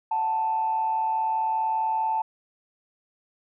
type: tone pair together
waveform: sine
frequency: 742 / 882.4 Hz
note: F#5 / A5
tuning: +5 / +5 cents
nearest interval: minor third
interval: 300 cents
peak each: -32 / -22 dBFS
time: 0.11-2.22 s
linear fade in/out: 5 ms
effects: tanh soft clip ceiling -16 dBFS